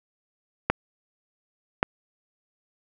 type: clicks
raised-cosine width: 0.5 ms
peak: -4 dBFS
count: 2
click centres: 0.7 / 1.829 s
effects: none